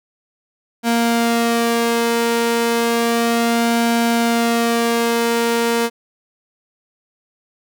sawtooth tone with flanger, 233.1 Hz, A#3, in tune, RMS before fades -17 dBFS, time 0.83-5.9 s, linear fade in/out 50 ms, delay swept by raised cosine 1.3 to 2.05 ms, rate 0.32 Hz, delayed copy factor +0.5, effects none

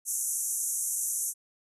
white band-pass noise, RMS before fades -31 dBFS, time 0.05-1.34 s, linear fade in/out 50 ms, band 6000 to 12000 Hz, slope 96 dB/octave, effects none

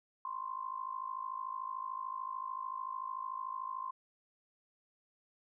sine tone with amplitude modulation, 1046.5 Hz, C6, in tune, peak -34 dBFS, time 0.25-3.91 s, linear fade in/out 2 ms, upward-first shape sine, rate 53.5 Hz, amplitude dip 85%, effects none

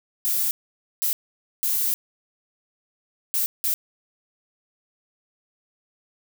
violet noise bursts at uneven times, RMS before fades -23 dBFS, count 5, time 0.25-0.51 / 1.02-1.13 / 1.63-1.94 / 3.34-3.46 / 3.64-3.74 s, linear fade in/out 0 ms, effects none

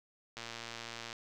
click train, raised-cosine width 0.2 ms, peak -25 dBFS, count 89, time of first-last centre 0.37-1.129 s, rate 116 Hz, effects none

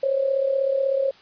sine tone with amplitude modulation, 542 Hz, C#5, 39 cents flat, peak -16 dBFS, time 0.03-1.11 s, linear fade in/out 5 ms, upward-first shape sine, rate 36.2 Hz, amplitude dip 65%, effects white hiss -51 dBFS RMS until 1.21 s + resampled to 11025 Hz

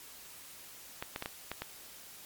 clicks, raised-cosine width 0.3 ms, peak -20 dBFS, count 6, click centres 1.025 / 1.161 / 1.224 / 1.259 / 1.516 / 1.62 s, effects white hiss -51 dBFS RMS until 2.25 s + MP3 96 kbps

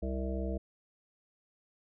harmonic tone, 65.41 Hz, C2, in tune, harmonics 1 / 3 / 5 / 7 / 9 / 10, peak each -34 / -39 / -41 / -42 / -44 / -44 dBFS, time 0.02-0.58 s, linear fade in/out 10 ms, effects none

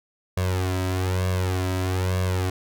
sawtooth tone with flanger, 92.5 Hz, F#2, in tune, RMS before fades -24 dBFS, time 0.37-2.5 s, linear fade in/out 5 ms, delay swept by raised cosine 1.8 to 3.1 ms, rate 1.1 Hz, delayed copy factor +0.9, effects none

